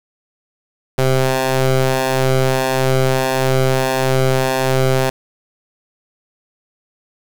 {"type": "ring-modulated tone", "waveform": "15% pulse", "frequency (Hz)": 131.1, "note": "C3", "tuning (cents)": 4, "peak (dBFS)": -4, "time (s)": [0.98, 5.1], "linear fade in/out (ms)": 5, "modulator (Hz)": 263, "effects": []}